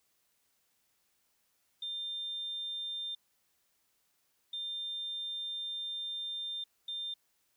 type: tone bursts at uneven times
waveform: sine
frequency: 3600 Hz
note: A7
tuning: 39 cents sharp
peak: -35 dBFS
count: 3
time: 1.82-3.15 / 4.53-6.64 / 6.88-7.14 s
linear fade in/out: 5 ms
effects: tanh soft clip ceiling -31 dBFS + white hiss -75 dBFS RMS until 7.56 s